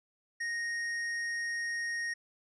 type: tone with hard clipping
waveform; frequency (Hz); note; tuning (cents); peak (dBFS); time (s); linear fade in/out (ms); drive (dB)
triangle; 1864.7; A#6; 0; -34; 0.4-2.14; 10; 12
effects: resampled to 22050 Hz